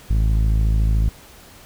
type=tone with low-pass filter; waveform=sawtooth; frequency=53.7 Hz; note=A1; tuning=41 cents flat; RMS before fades=-17 dBFS; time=0.1-1.09 s; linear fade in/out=0 ms; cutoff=140 Hz; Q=0.6; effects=pink hiss -45 dBFS RMS until 1.65 s